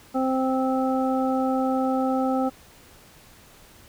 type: harmonic tone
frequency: 261.6 Hz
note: C4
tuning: in tune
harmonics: 1 / 2 / 3 / 5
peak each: -23 / -27 / -27 / -33 dBFS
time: 0.14-2.5 s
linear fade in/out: 20 ms
effects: pink hiss -51 dBFS RMS until 3.88 s